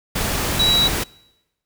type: tone in noise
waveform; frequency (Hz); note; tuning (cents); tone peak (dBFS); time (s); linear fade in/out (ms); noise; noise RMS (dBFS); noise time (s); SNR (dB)
sine; 3899; B7; -23; -14; 0.59-0.88; 10; pink; -22; 0.15-1.04; +5
effects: noise-tail reverb RT60 1.0 s tail -25 dB re dry